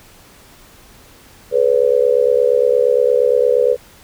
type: tone with amplitude modulation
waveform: sine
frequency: 493.9 Hz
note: B4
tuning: in tune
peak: -6 dBFS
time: 1.51-3.77 s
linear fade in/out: 50 ms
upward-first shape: sine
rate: 68.6 Hz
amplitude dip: 100%
effects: pink hiss -45 dBFS RMS until 4.03 s